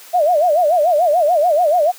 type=tone with vibrato; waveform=sine; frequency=651 Hz; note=E5; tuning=22 cents flat; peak=-10 dBFS; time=0.13-1.92 s; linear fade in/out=20 ms; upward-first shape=sine; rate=6.9 Hz; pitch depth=200 cents each way; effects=white hiss -40 dBFS RMS until 1.98 s + high-pass 400 Hz 12 dB/octave